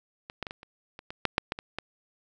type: clicks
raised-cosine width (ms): 0.3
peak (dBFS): -23 / -16 / -20 / -21 / -30 / -26 / -22 / -7 / -6 / -13 / -20 / -16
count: 12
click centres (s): 0.299 / 0.427 / 0.468 / 0.509 / 0.631 / 0.991 / 1.105 / 1.253 / 1.381 / 1.521 / 1.589 / 1.786
effects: none